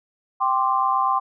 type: chord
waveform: sine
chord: G suspended fourth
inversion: none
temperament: equal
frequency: 784 / 1046.5 / 1174.7 Hz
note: G5 / C6 / D6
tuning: 0 / 0 / 0 cents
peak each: -23 / -20 / -24 dBFS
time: 0.4-1.2 s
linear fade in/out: 20 ms
effects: none